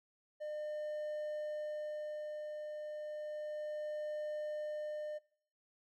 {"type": "tone with tremolo", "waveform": "triangle", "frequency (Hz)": 604, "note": "D5", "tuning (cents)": 48, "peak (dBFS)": -36, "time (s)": [0.4, 5.19], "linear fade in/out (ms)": 20, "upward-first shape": "sine", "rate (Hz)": 0.32, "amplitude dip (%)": 35, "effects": ["noise-tail reverb RT60 0.5 s tail -20 dB re dry"]}